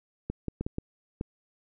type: clicks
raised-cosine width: 3 ms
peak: -18 dBFS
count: 6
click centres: 0.3 / 0.483 / 0.61 / 0.665 / 0.784 / 1.211 s
effects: none